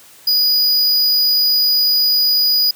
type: tone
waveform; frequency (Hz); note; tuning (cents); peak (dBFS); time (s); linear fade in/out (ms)
square; 4926; D#8; -18; -12; 0.27-2.71; 5
effects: white hiss -44 dBFS RMS until 2.75 s + high-pass 80 Hz 12 dB/octave